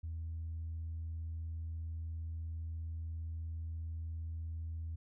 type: tone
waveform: sine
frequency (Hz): 81.5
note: E2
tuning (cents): -19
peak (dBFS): -37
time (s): 0.03-4.96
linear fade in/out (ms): 10
effects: tanh soft clip ceiling -35 dBFS